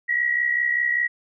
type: tone pair together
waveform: sine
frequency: 1910.4 / 1975.5 Hz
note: A#6 / B6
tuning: +42 / 0 cents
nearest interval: minor second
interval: 58 cents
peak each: -20 / -26 dBFS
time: 0.08-1.08 s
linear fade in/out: 20 ms
effects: none